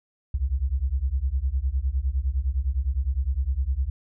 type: beating tone pair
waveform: sine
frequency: 61.5 / 71.3 Hz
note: B1 / C#2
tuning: -7 / +49 cents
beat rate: 9.8 Hz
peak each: -25 dBFS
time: 0.34-3.9 s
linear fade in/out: 5 ms
effects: none